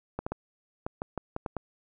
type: clicks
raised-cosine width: 1 ms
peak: -18 dBFS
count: 9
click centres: 0.19 / 0.265 / 0.32 / 0.865 / 1.019 / 1.177 / 1.364 / 1.462 / 1.567 s
effects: none